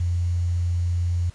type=tone with quantisation; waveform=sine; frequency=87.31 Hz; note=F2; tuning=in tune; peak=-20 dBFS; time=0-1.3 s; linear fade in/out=5 ms; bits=8; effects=pink hiss -53 dBFS RMS until 1.34 s + resampled to 22050 Hz